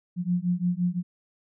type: beating tone pair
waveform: sine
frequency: 174.61 / 180.41 Hz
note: F3 / F#3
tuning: 0 / -43 cents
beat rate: 5.8 Hz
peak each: -26 dBFS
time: 0.16-1.03 s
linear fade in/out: 50 ms
effects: none